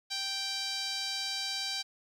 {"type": "tone with band-pass filter", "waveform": "sawtooth", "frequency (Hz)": 783, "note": "G5", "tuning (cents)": -2, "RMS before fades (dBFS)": -35, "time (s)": [0.1, 1.83], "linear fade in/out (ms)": 20, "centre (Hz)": 4500, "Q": 2.9, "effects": ["11-bit"]}